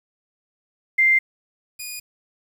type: tone pair in turn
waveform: sine / 10% pulse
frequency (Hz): 2093 / 2460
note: C7 / D#7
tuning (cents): 0 / -20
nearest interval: minor third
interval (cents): 280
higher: second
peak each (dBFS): -13 / -22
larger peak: first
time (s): 0.98-1.19 / 1.79-2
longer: neither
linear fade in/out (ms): 10
effects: 8-bit